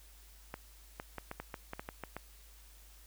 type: clicks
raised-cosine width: 0.5 ms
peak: -25 dBFS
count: 11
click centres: 0.541 / 0.999 / 1.183 / 1.314 / 1.4 / 1.542 / 1.734 / 1.795 / 1.889 / 2.037 / 2.166 s
effects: added 51 Hz sine -56 dBFS peak until 3.06 s + white hiss -61 dBFS RMS until 3.06 s